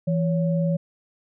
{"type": "tone pair together", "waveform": "sine", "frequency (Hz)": [166.5, 560], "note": ["E3", "C#5"], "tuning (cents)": [18, 18], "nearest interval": "octave + major sixth", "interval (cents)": 2100, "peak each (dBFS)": [-20, -27], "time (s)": [0.07, 0.77], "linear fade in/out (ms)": 10, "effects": []}